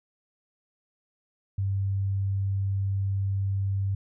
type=tone; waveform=sine; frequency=97.9 Hz; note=G2; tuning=2 cents flat; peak=-24 dBFS; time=1.58-3.95 s; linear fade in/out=5 ms; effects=none